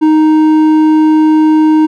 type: tone with hard clipping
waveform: sine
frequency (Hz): 311.1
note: D#4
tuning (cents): 0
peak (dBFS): -6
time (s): 0.01-1.87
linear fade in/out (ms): 20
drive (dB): 6
effects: none